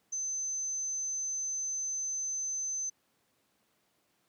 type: tone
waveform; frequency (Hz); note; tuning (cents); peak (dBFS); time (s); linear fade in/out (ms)
sine; 6150; G8; -34; -32; 0.12-2.9; 10
effects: pink hiss -73 dBFS RMS until 4.28 s + high-pass 150 Hz 12 dB/octave